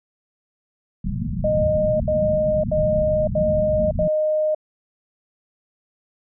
white low-pass noise, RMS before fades -25 dBFS, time 1.04-4.08 s, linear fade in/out 2 ms, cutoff 230 Hz, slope 96 dB/octave
sine tone bursts, 616 Hz, D#5, 17 cents flat, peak -17 dBFS, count 5, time 1.44-4.548 s, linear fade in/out 5 ms, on 560 ms, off 77 ms
effects none

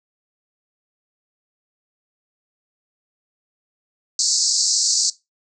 pink band-pass noise, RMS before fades -19 dBFS, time 4.19-5.1 s, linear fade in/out 2 ms, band 4300 to 7900 Hz, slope 96 dB/octave, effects noise-tail reverb RT60 0.2 s tail -18 dB re dry

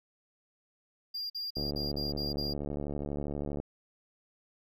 triangle tone bursts, 4795 Hz, D8, 35 cents sharp, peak -33 dBFS, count 7, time 1.14-2.536 s, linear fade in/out 10 ms, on 160 ms, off 46 ms
click train, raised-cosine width 2 ms, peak -23 dBFS, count 148, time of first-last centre 1.57-3.6 s, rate 72.4 Hz
effects none

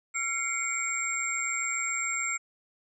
sine tone cluster, 1360 / 2121 / 2248 / 7490 Hz, F6 / C7 / C#7 / A#8, -46 / +23 / +24 / +7 cents, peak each -36 / -36 / -33 / -31 dBFS, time 0.14-2.38 s, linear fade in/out 20 ms, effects none

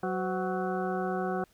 harmonic tone with a mistuned harmonic, 185.9 Hz, F#3, 8 cents sharp, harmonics 1 / 2 / 3 / 4 / 6 / 7 / 8, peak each -34 / -33 / -38 / -34 / -42 / -42 / -41 dBFS, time 0.03-1.44 s, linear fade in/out 2 ms, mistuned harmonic 3, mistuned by -130 cents, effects pink hiss -65 dBFS RMS until 1.53 s

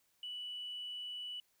sine tone, 2960 Hz, F#7, in tune, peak -40 dBFS, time 0.23-1.4 s, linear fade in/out 2 ms, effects tanh soft clip ceiling -36 dBFS + white hiss -75 dBFS RMS until 1.6 s

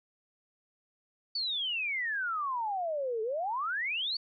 sine exponential two-way sweep, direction down then up, 4578 to 427.2 to 4578 Hz, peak -30 dBFS, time 1.35-4.17 s, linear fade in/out 5 ms, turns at 3.22 s, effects none

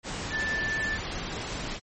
sine tone in noise, 1760 Hz, A6, in tune, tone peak -27 dBFS, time 0.3-0.99 s, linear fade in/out 50 ms, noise pink, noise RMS -34 dBFS, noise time 0.03-1.8 s, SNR +4 dB, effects low-pass 11000 Hz 12 dB/octave + MP3 32 kbps

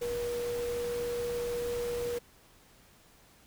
sine tone in noise, 479.3 Hz, A#4, 48 cents sharp, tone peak -31 dBFS, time 0.01-2.19 s, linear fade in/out 10 ms, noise pink, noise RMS -43 dBFS, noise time 0.01-2.19 s, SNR +9 dB, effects pink hiss -60 dBFS RMS until 3.46 s

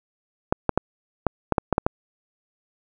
clicks, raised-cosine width 1 ms, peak -4 dBFS, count 9, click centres 0.525 / 0.693 / 0.776 / 1.267 / 1.523 / 1.582 / 1.727 / 1.781 / 1.865 s, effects none

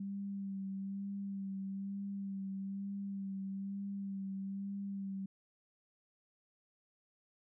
sine tone with vibrato, 196.3 Hz, G3, 3 cents sharp, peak -38 dBFS, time 0-5.26 s, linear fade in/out 5 ms, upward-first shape sine, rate 1.1 Hz, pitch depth 25 cents each way, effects none

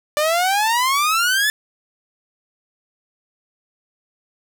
sawtooth exponential sweep, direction up, 587.3 to 1760 Hz, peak -12 dBFS, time 0.17-1.5 s, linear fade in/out 0 ms, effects none

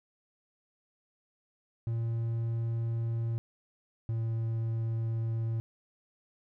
triangle tone pair in turn, 115.1 / 113.52 Hz, A#2 / A#2, -22 / -45 cents, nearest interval unison, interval 23 cents, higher first, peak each -27 dBFS, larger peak neither, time 1.87-3.38 / 4.09-5.6 s, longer neither, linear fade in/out 0 ms, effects none

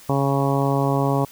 harmonic tone, 138.3 Hz, C#3, 4 cents flat, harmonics 1 / 2 / 3 / 4 / 5 / 6 / 7 / 8, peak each -21 / -24 / -26 / -27 / -28 / -29 / -29 / -30 dBFS, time 0.09-1.25 s, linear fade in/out 5 ms, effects white hiss -46 dBFS RMS until 1.31 s

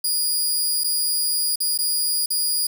15% pulse tone with dropouts, 4872 Hz, D#8, 37 cents flat, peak -13 dBFS, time 0.04-2.67 s, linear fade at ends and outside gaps 5 ms, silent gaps 0.837-0.842 / 1.558-1.603 / 1.777-1.787 / 2.26-2.303 s, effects 8-bit

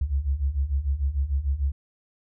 sine beating tone pair, 65.41 / 72.11 Hz, C2 / D2, 0 / -31 cents, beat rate 6.7 Hz, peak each -27 / -24 dBFS, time 0.01-1.72 s, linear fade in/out 5 ms, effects none

